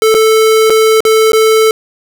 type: tone with dropouts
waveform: square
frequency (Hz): 440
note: A4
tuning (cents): 0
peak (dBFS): -6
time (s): 0.02-1.71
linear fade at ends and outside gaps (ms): 1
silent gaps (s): 0.143-0.148 / 0.698-0.703 / 1.005-1.051 / 1.32-1.332
effects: none